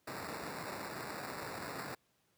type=noise with sample-and-hold; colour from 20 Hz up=white; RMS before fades=-43 dBFS; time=0.07-1.95 s; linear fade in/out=5 ms; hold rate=3150 Hz; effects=pink hiss -75 dBFS RMS until 2.37 s + high-pass 100 Hz 12 dB/octave